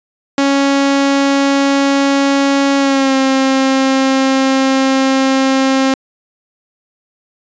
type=tone with pitch glide; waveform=sawtooth; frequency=277.2 to 266.8 Hz; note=C#4 to C4; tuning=0 to +34 cents; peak=-6 dBFS; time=0.38-5.94 s; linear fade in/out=2 ms; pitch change=-66 cents; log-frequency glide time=2.78-3.15 s; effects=resampled to 16000 Hz